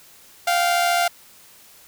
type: tone pair together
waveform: sawtooth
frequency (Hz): 698.5 / 772.3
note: F5 / G5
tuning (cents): 0 / -26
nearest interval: major second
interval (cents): 174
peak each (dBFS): -14 / -22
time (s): 0.47-1.08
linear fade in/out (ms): 5
effects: white hiss -49 dBFS RMS until 1.87 s